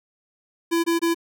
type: tone bursts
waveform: square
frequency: 335.7 Hz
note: E4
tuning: 32 cents sharp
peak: -19 dBFS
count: 3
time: 0.71-1.146 s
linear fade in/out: 20 ms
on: 130 ms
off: 23 ms
effects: none